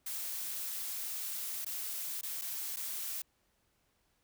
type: noise with dropouts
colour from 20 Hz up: blue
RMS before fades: -39 dBFS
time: 0.06-3.22 s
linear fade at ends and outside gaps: 5 ms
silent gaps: 1.648-1.662 / 2.212-2.231 / 2.414-2.418 / 2.762-2.768 s
effects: pink hiss -75 dBFS RMS until 4.23 s